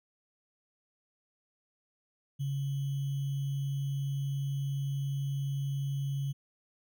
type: tone with sample-and-hold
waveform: sine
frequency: 138.59 Hz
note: C#3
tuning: in tune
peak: -30 dBFS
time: 2.39-6.33 s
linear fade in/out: 20 ms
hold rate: 3150 Hz
effects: none